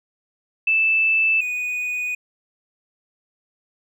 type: tone pair in turn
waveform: sine / triangle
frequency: 2637 / 2477 Hz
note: E7 / D#7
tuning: 0 / -8 cents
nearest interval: minor second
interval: 108 cents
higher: first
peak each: -15 / -21 dBFS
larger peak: first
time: 0.67-1.41 / 1.41-2.15 s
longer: neither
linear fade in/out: 5 ms
effects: none